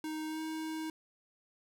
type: tone with pitch glide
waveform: square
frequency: 311.9 to 316.4 Hz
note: D#4 to D#4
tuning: +4 to +29 cents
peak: -37 dBFS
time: 0.04-0.9 s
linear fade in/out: 2 ms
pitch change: +25 cents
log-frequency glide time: 0.27-0.41 s
effects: none

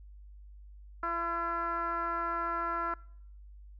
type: tone with low-pass filter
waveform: 10% pulse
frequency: 338.4 Hz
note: E4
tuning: 45 cents sharp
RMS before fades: -33 dBFS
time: 1.03-2.94 s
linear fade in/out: 2 ms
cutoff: 1300 Hz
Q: 5
effects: noise-tail reverb RT60 0.7 s tail -25 dB re dry + added 50 Hz sine -48 dBFS peak until 3.79 s

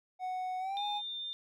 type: tone with pitch glide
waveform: triangle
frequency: 740 to 825.8 Hz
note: F#5 to G#5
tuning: 0 to -10 cents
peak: -32 dBFS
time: 0.19-1.02 s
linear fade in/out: 50 ms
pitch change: +190 cents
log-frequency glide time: 0.59-0.84 s
type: tone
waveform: sine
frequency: 3602 Hz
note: A7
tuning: 40 cents sharp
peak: -37 dBFS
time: 0.77-1.33 s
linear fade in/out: 0 ms
effects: none

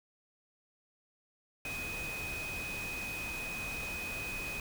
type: tone in noise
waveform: sine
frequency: 2507 Hz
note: D#7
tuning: 12 cents sharp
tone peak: -38 dBFS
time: 1.65-4.6 s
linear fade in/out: 2 ms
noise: pink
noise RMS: -43 dBFS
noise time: 1.65-4.6 s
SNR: +2 dB
effects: none

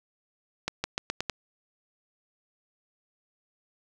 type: accelerating click train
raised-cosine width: 0.2 ms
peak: -11 dBFS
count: 6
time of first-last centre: 0.68-1.297 s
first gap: 160 ms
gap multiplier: 0.87
effects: none

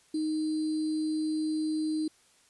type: tone with sample-and-hold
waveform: sine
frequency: 311.1 Hz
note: D#4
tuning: in tune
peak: -27 dBFS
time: 0.14-2.08 s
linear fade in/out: 5 ms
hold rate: 4410 Hz
effects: white hiss -63 dBFS RMS until 2.49 s + resampled to 24000 Hz

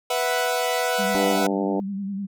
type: chord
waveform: sawtooth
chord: B suspended fourth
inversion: none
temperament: equal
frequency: 493.9 / 659.3 / 740 Hz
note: B4 / E5 / F#5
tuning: 0 / 0 / 0 cents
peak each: -21 / -23 / -22 dBFS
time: 0.1-1.47 s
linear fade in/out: 5 ms
type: tone with vibrato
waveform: sine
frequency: 197.4 Hz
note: G3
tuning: 12 cents sharp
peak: -26 dBFS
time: 0.98-2.27 s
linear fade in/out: 20 ms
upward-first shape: sine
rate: 10 Hz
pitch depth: 51 cents each way
type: harmonic tone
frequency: 98 Hz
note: G2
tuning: in tune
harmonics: 3 / 4 / 5 / 6 / 7 / 8 / 9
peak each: -26 / -28 / -30 / -32 / -33 / -34 / -35 dBFS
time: 1.15-1.8 s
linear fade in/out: 0 ms
effects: none

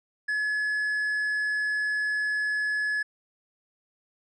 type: tone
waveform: triangle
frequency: 1703 Hz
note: G#6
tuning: 43 cents sharp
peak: -23 dBFS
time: 0.28-3.03 s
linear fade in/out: 10 ms
effects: resampled to 22050 Hz

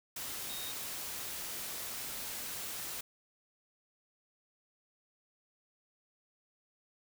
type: tone in noise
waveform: sine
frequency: 3729 Hz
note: A#7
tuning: in tune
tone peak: -44 dBFS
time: 0.49-0.72 s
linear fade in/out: 5 ms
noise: white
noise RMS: -41 dBFS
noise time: 0.16-3.01 s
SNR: -6 dB
effects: none

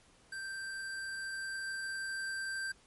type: tone with level ramp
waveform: square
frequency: 1568 Hz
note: G6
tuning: in tune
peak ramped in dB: -40 to -36 dBFS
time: 0.32-2.72 s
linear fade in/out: 5 ms
effects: pink hiss -64 dBFS RMS until 2.86 s + MP3 48 kbps

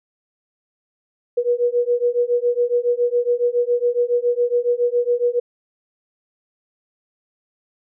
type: beating tone pair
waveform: sine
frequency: 480 / 487.2 Hz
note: B4 / B4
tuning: -49 / -24 cents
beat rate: 7.2 Hz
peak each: -19 dBFS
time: 1.37-5.4 s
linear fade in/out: 10 ms
effects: none

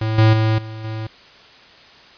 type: tone with level steps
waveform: square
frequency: 110 Hz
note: A2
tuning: in tune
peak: -19 / -10 / -15 / -30 / -25 dBFS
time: 0.01-1.07 s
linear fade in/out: 5 ms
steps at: 0.18 / 0.33 / 0.58 / 0.84 s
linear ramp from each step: 5 ms
effects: white hiss -45 dBFS RMS until 2.17 s + resampled to 11025 Hz

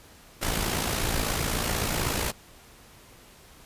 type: noise with amplitude modulation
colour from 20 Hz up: pink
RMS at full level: -25 dBFS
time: 0.41-2.32 s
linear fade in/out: 20 ms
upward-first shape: sine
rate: 56.2 Hz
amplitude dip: 55%
effects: pink hiss -52 dBFS RMS until 3.65 s + resampled to 32000 Hz

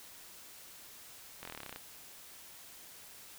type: slowing click train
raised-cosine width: 0.3 ms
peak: -27 dBFS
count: 13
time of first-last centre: 1.43-1.761 s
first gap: 22 ms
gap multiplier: 1.04
effects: white hiss -53 dBFS RMS until 3.38 s

